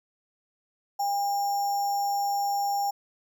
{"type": "tone with sample-and-hold", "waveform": "sine", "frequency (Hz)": 805, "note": "G5", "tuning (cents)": 46, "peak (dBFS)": -24, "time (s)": [0.99, 2.91], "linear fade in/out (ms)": 10, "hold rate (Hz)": 6300, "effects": []}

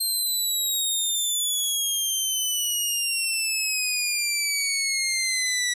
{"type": "exponential sweep", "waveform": "15% pulse", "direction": "down", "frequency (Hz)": [4186, 1946], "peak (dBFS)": -16, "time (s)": [0, 5.74], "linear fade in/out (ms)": 10, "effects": ["resampled to 32000 Hz"]}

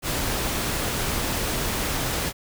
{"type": "noise", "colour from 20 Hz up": "pink", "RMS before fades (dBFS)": -26, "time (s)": [0.02, 2.33], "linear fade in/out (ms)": 50, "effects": []}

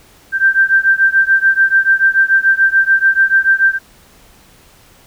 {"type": "beating tone pair", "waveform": "sine", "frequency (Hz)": [1568, 1574.9], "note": ["G6", "G6"], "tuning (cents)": [0, 8], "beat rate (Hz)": 6.9, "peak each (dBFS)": [-11, -12], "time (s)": [0.32, 3.79], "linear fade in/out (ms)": 50, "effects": ["pink hiss -46 dBFS RMS until 5.06 s"]}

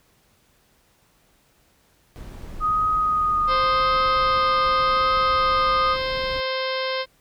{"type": "noise", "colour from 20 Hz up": "brown", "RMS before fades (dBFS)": -36, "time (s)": [2.16, 6.4], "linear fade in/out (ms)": 0}
{"type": "tone with vibrato", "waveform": "sine", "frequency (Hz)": 1244.5, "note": "D#6", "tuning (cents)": 0, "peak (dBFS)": -18, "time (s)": [2.6, 5.97], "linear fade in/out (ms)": 50, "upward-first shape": "triangle", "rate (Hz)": 0.88, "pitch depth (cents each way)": 18}
{"type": "harmonic tone", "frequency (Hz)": 523.3, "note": "C5", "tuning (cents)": 0, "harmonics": [1, 2, 3, 4, 5, 6, 7, 8, 9, 10], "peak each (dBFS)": [-26, -30, -34, -32, -38, -34, -36, -36, -40, -38], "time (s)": [3.47, 7.06], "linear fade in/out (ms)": 50}
{"effects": ["pink hiss -61 dBFS RMS until 7.2 s"]}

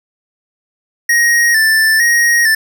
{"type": "tone with vibrato", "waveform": "square", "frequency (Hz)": 1822, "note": "A#6", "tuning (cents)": -40, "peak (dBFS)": -9, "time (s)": [1.09, 2.55], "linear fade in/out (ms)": 5, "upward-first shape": "square", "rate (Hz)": 1.1, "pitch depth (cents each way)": 53, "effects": []}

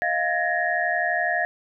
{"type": "tone cluster", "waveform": "sine", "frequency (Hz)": [629, 701, 1688, 1859], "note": ["D#5", "F5", "G#6", "A#6"], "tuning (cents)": [19, 6, 28, -5], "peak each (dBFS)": [-30, -25, -26, -26], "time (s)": [0.02, 1.45], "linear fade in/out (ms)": 0, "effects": []}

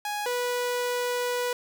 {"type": "tone pair in turn", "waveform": "sawtooth", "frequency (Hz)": [830.6, 490.4], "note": ["G#5", "B4"], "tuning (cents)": [0, -12], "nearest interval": "major sixth", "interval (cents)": 912, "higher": "first", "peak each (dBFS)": [-25, -22], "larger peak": "second", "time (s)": [[0.05, 0.26], [0.26, 1.53]], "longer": "second", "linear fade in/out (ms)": 2, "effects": []}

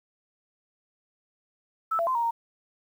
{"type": "tone with pitch steps", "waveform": "sine", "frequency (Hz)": [1314, 674, 1034, 937, 927], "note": ["E6", "E5", "C6", "A#5", "A#5"], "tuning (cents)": [-6, 38, -21, 9, -10], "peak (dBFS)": -23, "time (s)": [1.91, 2.31], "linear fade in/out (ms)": 10, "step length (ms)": 80, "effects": ["9-bit"]}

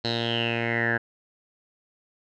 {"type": "tone with low-pass filter sweep", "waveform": "10% pulse", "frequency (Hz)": 116.54, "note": "A#2", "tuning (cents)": 0, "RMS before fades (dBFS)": -26, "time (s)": [0.04, 0.98], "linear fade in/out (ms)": 10, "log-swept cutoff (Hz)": [4200, 1600], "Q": 9.5, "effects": []}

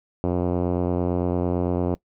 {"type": "tone with low-pass filter", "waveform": "5% pulse", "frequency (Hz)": 88.9, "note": "F2", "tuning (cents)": 31, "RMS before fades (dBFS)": -23, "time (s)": [0.24, 1.95], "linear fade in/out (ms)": 0, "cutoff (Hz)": 440, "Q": 0.84, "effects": ["noise-tail reverb RT60 0.1 s tail -21 dB re dry"]}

